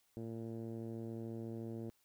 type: tone with low-pass filter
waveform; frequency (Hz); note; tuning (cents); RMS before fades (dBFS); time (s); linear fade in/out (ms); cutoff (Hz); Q
10% pulse; 113.9; A#2; -40; -44; 0.17-1.9; 0; 360; 1
effects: white hiss -75 dBFS RMS until 2.04 s